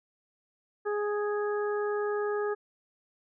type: harmonic tone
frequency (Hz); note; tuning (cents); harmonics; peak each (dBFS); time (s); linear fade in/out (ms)
415.3; G#4; 0; 1 / 2 / 3 / 4; -28 / -39 / -38 / -40; 0.85-2.55; 20
effects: none